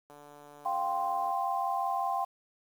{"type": "click train", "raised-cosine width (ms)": 1, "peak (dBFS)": -37, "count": 177, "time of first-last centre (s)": [0.1, 1.305], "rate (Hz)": 146}
{"type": "chord", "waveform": "sine", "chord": "F suspended second", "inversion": "none", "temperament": "equal", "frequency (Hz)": [698.5, 784, 1046.5], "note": ["F5", "G5", "C6"], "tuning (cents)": [0, 0, 0], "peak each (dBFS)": [-34, -31, -33], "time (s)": [0.65, 2.25], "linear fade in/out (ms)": 10}
{"effects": ["high-pass 300 Hz 12 dB/octave", "9-bit"]}